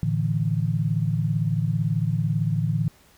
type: chord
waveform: sine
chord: A suspended fourth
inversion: none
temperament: equal with one note detuned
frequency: 111.66 / 146.83 / 164.81 Hz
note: A2 / D3 / E3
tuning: +26 / 0 / 0 cents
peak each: -25 dBFS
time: 0.03-2.88 s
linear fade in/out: 0 ms
effects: pink hiss -56 dBFS RMS until 3.17 s